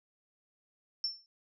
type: tone with exponential decay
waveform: sine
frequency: 5390 Hz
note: E8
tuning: 38 cents sharp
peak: -27 dBFS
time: 1.04-1.26 s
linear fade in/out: 1 ms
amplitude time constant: 46 ms
effects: none